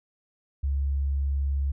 sine tone, 69.4 Hz, C#2, 3 cents sharp, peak -23 dBFS, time 0.63-1.72 s, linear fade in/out 10 ms, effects none

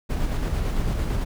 brown noise with tremolo, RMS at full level -23 dBFS, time 0.09-1.25 s, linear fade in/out 20 ms, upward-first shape square, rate 8.9 Hz, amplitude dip 25%, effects none

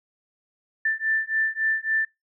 sine beating tone pair, 1770 / 1773.6 Hz, A6 / A6, +10 / +13 cents, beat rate 3.6 Hz, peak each -25 dBFS, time 0.85-2.05 s, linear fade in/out 5 ms, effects noise-tail reverb RT60 0.2 s tail -25 dB re dry

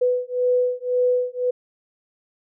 sine beating tone pair, 496.1 / 498 Hz, B4 / B4, +8 / +14 cents, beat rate 1.9 Hz, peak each -21 dBFS, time 0.01-1.51 s, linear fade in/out 10 ms, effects none

